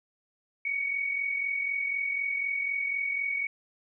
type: tone pair together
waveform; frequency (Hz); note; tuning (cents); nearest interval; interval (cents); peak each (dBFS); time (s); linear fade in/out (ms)
sine; 2235 / 2279; C#7 / C#7; +14 / +47; unison; 33; -28 / -36; 0.65-3.47; 5
effects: none